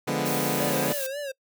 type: chord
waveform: 15% pulse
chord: D diminished seventh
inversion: none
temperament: equal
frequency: 146.83 / 174.61 / 207.7 / 246.9 Hz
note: D3 / F3 / Ab3 / Cb4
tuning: 0 / 0 / 0 / 0 cents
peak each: -23 / -26 / -25 / -23 dBFS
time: 0.07-0.93 s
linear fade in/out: 10 ms
type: noise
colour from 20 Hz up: blue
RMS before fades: -32 dBFS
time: 0.25-1.07 s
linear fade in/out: 10 ms
type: tone with vibrato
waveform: square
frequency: 554.4 Hz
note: C#5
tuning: in tune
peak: -31 dBFS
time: 0.59-1.32 s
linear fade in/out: 10 ms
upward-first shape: sine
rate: 3.7 Hz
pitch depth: 100 cents each way
effects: noise-tail reverb RT60 0.1 s tail -25 dB re dry